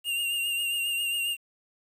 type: tone with vibrato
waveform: square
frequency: 2799 Hz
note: F7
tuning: 3 cents sharp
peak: -27 dBFS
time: 0.04-1.37 s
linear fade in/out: 50 ms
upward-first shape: triangle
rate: 7.4 Hz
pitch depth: 39 cents each way
effects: 9-bit